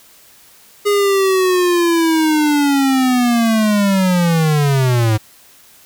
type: linear sweep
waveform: square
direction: down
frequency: 413.3 to 105.7 Hz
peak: -12 dBFS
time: 0.85-5.18 s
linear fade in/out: 20 ms
effects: white hiss -46 dBFS RMS until 5.85 s